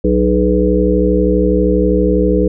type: harmonic tone with a mistuned harmonic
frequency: 61.74 Hz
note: B1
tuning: in tune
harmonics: 1 / 3 / 5 / 7 / 8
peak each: -16 / -16 / -16 / -16 / -16 dBFS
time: 0.04-2.48 s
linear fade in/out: 5 ms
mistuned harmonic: 7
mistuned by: -43 cents
effects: none